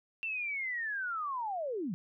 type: linear sweep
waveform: sine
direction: down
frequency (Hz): 2709 to 156.3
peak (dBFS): -33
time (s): 0.23-1.94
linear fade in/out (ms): 0
effects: none